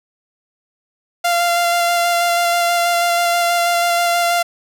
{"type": "tone with vibrato", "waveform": "sawtooth", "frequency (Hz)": 692, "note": "F5", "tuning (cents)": -16, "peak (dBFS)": -10, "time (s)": [1.24, 4.43], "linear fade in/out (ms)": 10, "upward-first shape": "square", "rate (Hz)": 6.2, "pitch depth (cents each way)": 10, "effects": []}